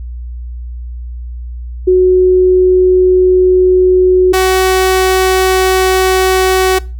sine / sawtooth tone pair in turn, 368.2 / 375.3 Hz, F#4 / F#4, -8 / +25 cents, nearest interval unison, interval 33 cents, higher second, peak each -4 dBFS, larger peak neither, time 1.87-4.33 / 4.33-6.79 s, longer neither, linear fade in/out 10 ms, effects noise-tail reverb RT60 0.3 s tail -21 dB re dry + added 60 Hz sine -21 dBFS peak until 6.99 s

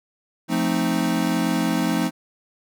square chord, F dominant seventh, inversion none, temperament equal, 174.61 / 220 / 261.6 / 311.1 Hz, F3 / A3 / C4 / Eb4, 0 / 0 / 0 / 0 cents, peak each -26 dBFS, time 0.48-2.11 s, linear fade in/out 50 ms, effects none

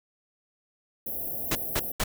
white band-stop noise, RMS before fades -33 dBFS, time 1.06-1.92 s, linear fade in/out 5 ms, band 770 to 11000 Hz, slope 96 dB/octave
pink noise bursts, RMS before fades -26 dBFS, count 3, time 1.51-2.039 s, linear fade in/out 5 ms, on 43 ms, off 200 ms
effects none

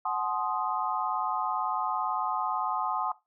sine chord, F# diminished seventh, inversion none, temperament equal with one note detuned, 740 / 857.9 / 1046.5 / 1244.5 Hz, F#5 / A5 / C6 / Eb6, 0 / -44 / 0 / 0 cents, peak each -33 dBFS, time 0.05-3.12 s, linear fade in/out 5 ms, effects noise-tail reverb RT60 0.2 s tail -17 dB re dry

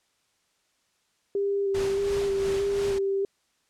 sine tone with vibrato, 395.7 Hz, G4, 16 cents sharp, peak -23 dBFS, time 1.35-3.25 s, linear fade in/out 2 ms, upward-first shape square, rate 1.6 Hz, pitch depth 16 cents each way
pink noise with tremolo, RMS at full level -35 dBFS, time 1.74-2.99 s, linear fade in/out 10 ms, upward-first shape sine, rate 2.9 Hz, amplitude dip 50%
effects white hiss -70 dBFS RMS until 3.69 s + low-pass 8000 Hz 12 dB/octave

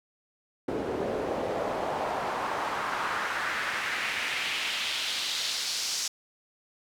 pink noise with band-pass filter sweep, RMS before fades -31 dBFS, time 0.68-6.08 s, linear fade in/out 5 ms, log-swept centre 380 to 5700 Hz, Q 1.9, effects none

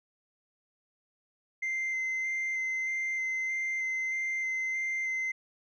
sine tone with vibrato, 2077 Hz, C7, 13 cents flat, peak -27 dBFS, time 1.62-5.32 s, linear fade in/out 10 ms, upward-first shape square, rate 1.6 Hz, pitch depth 9 cents each way, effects tanh soft clip ceiling -28 dBFS

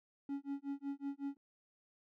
triangle tone with tremolo, 279.4 Hz, C#4, 14 cents sharp, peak -34 dBFS, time 0.29-1.37 s, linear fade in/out 2 ms, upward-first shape sine, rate 5.4 Hz, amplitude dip 100%, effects none

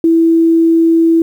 sine tone, 329.6 Hz, E4, in tune, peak -6 dBFS, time 0.04-1.22 s, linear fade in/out 2 ms, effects 7-bit

